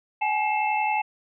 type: tone cluster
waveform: sine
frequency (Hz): 777 / 848 / 2140 / 2648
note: G5 / G#5 / C7 / E7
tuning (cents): -16 / +36 / +38 / +7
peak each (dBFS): -31 / -23 / -32 / -29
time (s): 0.21-1.02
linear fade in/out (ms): 10
effects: none